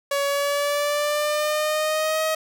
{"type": "tone with pitch glide", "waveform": "sawtooth", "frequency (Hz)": [563, 631.9], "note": ["C#5", "D#5"], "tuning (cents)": [27, 27], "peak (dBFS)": -17, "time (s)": [0.11, 2.35], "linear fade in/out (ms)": 5, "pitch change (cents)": 200, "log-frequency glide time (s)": [0.26, 2.22], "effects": []}